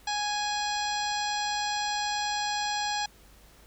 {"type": "harmonic tone", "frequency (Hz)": 830.6, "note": "G#5", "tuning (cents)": 0, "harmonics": [1, 2, 3, 4, 5, 6, 7, 9], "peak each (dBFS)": [-30, -36, -40, -38, -36, -40, -40, -42], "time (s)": [0.07, 3.06], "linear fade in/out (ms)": 5, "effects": ["added 50 Hz sine -57 dBFS peak until 3.66 s", "pink hiss -57 dBFS RMS until 3.66 s"]}